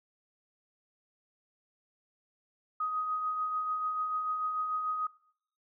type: tone with tremolo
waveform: sine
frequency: 1253 Hz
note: D#6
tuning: 12 cents sharp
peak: -28 dBFS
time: 2.8-5.07 s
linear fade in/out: 5 ms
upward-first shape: triangle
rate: 6.8 Hz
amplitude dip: 40%
effects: noise-tail reverb RT60 0.6 s tail -20 dB re dry